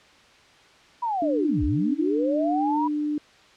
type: linear two-way sweep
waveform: sine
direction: down then up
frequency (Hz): 987.8 to 52.6 to 987.8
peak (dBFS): -23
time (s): 1.02-2.88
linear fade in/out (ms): 10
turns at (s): 1.64
type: tone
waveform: sine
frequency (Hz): 298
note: D4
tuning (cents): +25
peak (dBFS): -23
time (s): 1.22-3.18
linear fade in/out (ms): 2
effects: white hiss -53 dBFS RMS until 3.56 s + low-pass 4000 Hz 12 dB/octave